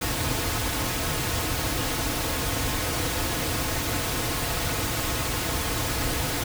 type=noise with comb filter; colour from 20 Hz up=pink; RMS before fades=-27 dBFS; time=0.01-6.44 s; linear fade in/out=10 ms; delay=5.1 ms; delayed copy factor=-0.55; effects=none